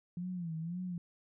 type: tone with vibrato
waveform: sine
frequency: 171.2 Hz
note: F3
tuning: 34 cents flat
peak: -36 dBFS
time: 0.17-0.98 s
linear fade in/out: 2 ms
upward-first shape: sine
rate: 1.9 Hz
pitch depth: 120 cents each way
effects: none